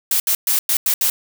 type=noise bursts at uneven times; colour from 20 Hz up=blue; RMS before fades=-17 dBFS; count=6; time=0.11-0.2 / 0.27-0.35 / 0.47-0.59 / 0.69-0.77 / 0.86-0.94 / 1.01-1.1 s; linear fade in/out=2 ms; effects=none